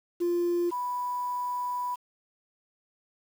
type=tone pair in turn; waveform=sine; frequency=347.8 / 986.3 Hz; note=F4 / B5; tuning=-7 / -3 cents; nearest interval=octave + tritone; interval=1804 cents; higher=second; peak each=-22 / -28 dBFS; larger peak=first; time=0.2-0.71 / 0.71-1.96 s; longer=second; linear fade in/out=20 ms; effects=tanh soft clip ceiling -22 dBFS + 8-bit